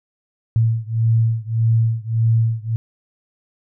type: beating tone pair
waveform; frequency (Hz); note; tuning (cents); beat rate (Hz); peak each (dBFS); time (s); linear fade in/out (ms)
sine; 112.8 / 114.5; A2 / A#2; +44 / -31; 1.7; -17 / -18; 0.56-2.76; 0
effects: none